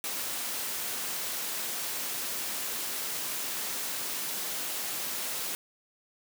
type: high-pass noise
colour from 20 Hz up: white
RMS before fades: -34 dBFS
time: 0.04-5.55 s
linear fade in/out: 0 ms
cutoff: 170 Hz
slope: 12 dB/octave
effects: none

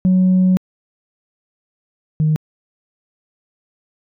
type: tone pair in turn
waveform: sine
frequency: 185 / 154.73 Hz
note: F#3 / D#3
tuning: 0 / -9 cents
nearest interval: minor third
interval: 309 cents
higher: first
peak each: -8 / -11 dBFS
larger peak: first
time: 0.05-0.57 / 2.2-2.36 s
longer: first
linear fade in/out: 0 ms
effects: tanh soft clip ceiling -8 dBFS

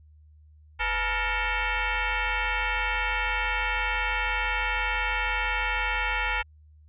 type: tone with frequency modulation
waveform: sine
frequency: 405 Hz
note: G#4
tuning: 43 cents flat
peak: -24 dBFS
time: 0.79-6.43 s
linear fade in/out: 20 ms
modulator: 453 Hz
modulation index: 5.5
effects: added 76 Hz sine -51 dBFS peak until 6.88 s + resampled to 8000 Hz

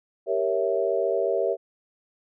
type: chord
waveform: sine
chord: G diminished seventh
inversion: none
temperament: equal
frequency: 392 / 466.2 / 554.4 / 659.3 Hz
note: G4 / Bb4 / Db5 / Fb5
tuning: 0 / 0 / 0 / 0 cents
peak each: -27 dBFS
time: 0.26-1.57 s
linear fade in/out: 50 ms
effects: none

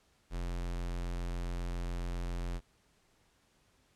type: tone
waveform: square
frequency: 43.65 Hz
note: F1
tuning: in tune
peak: -35 dBFS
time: 0.3-2.61 s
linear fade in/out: 50 ms
effects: pink hiss -70 dBFS RMS until 3.95 s + low-pass 10000 Hz 12 dB/octave

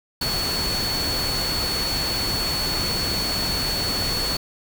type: tone in noise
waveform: sine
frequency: 4417 Hz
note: C#8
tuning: 7 cents flat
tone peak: -24 dBFS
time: 0.21-4.37 s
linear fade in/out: 5 ms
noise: pink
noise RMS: -27 dBFS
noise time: 0.21-4.37 s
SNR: 0 dB
effects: none

